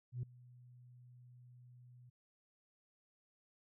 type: tone with ADSR envelope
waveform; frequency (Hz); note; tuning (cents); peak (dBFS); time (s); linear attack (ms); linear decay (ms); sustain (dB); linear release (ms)
sine; 123.47; B2; 0; -34; 0.12-2.1; 110; 4; -23; 10
effects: tanh soft clip ceiling -35 dBFS